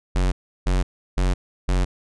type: tone bursts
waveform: square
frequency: 45.79 Hz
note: F#1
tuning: 17 cents flat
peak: -18 dBFS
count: 4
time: 0.15-1.85 s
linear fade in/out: 10 ms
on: 170 ms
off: 340 ms
effects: resampled to 22050 Hz